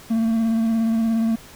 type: tone with vibrato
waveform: triangle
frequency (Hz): 225.7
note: A3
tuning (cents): +44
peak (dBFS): -15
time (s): 0.1-1.36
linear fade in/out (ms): 10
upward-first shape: sine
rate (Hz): 17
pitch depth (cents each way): 25
effects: pink hiss -44 dBFS RMS until 1.55 s